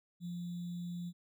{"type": "tone with sample-and-hold", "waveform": "sine", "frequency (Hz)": 174.61, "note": "F3", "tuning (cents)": 0, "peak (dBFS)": -38, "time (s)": [0.2, 1.13], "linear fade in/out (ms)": 50, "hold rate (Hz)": 3675, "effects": []}